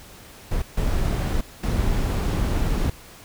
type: noise bursts at uneven times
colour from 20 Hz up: brown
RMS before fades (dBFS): -22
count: 3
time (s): 0.51-0.62 / 0.77-1.41 / 1.63-2.9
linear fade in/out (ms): 5
effects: pink hiss -45 dBFS RMS until 3.24 s